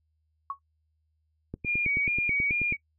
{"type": "tone with exponential decay", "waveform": "sine", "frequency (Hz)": 1108.7, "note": "C#6", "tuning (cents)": 0, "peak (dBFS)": -26, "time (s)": [0.5, 0.59], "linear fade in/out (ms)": 2, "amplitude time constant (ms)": 18}
{"type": "click train", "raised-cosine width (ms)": 3, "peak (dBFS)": -22, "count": 12, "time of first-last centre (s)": [1.54, 2.724], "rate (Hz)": 9.29}
{"type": "tone with vibrato", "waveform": "sine", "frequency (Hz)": 2334, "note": "D7", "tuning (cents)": -11, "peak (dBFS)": -24, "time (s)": [1.64, 2.77], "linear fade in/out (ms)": 50, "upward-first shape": "square", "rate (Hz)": 2.3, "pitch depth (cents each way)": 58}
{"effects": ["noise-tail reverb RT60 0.1 s tail -22 dB re dry", "added 78 Hz sine -70 dBFS peak until 2.98 s"]}